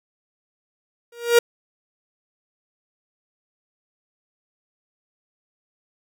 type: tone with exponential growth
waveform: 45% pulse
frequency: 472.7 Hz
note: A#4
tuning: 24 cents sharp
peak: -8 dBFS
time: 1.12-1.39 s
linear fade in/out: 5 ms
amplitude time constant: 58 ms
effects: none